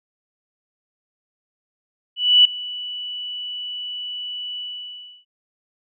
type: tone with ADSR envelope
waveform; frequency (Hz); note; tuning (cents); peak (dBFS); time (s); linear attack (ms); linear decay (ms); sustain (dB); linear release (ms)
sine; 2960; F#7; 0; -7; 2.16-5.25; 290; 4; -20; 670
effects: none